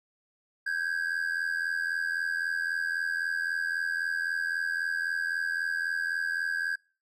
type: ring-modulated tone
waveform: triangle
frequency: 1605 Hz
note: G6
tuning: 40 cents sharp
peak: -23 dBFS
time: 0.66-6.76 s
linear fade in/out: 10 ms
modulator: 41.9 Hz
effects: noise-tail reverb RT60 0.4 s tail -26 dB re dry